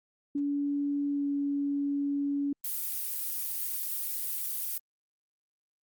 sine tone with pitch glide, 285.4 to 283.3 Hz, D4 to C#4, -49 to +38 cents, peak -27 dBFS, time 0.35-2.53 s, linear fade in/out 5 ms, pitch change -13 cents, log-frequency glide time 1.1-1.26 s
violet noise, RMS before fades -33 dBFS, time 2.64-4.78 s, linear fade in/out 5 ms
effects Opus 32 kbps

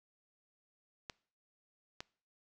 clicks, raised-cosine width 0.2 ms, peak -24 dBFS, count 2, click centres 1.098 / 2.005 s, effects noise-tail reverb RT60 0.5 s tail -24 dB re dry

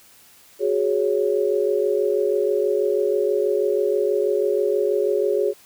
sine chord, F# suspended second, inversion none, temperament just, 370 / 416.2 / 555 Hz, F#4 / G#4 / C#5, 0 / +4 / +2 cents, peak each -23 / -20 / -24 dBFS, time 0.59-5.54 s, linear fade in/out 50 ms, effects white hiss -51 dBFS RMS until 5.65 s

